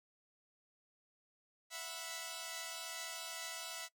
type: chord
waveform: 5% pulse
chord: E suspended second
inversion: none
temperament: equal with one note detuned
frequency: 659.3 / 732.3 / 987.8 Hz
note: E5 / F#5 / B5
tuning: 0 / -18 / 0 cents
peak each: -34 / -37 / -37 dBFS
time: 1.7-3.89 s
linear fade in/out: 50 ms
effects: noise-tail reverb RT60 0.1 s tail -21 dB re dry + MP3 96 kbps